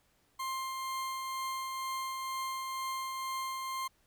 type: tone with tremolo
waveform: 40% pulse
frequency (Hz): 1055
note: C6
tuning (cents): +14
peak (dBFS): -33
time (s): 0.39-3.88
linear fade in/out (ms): 10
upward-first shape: triangle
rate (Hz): 2.1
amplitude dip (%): 30
effects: pink hiss -71 dBFS RMS until 4.06 s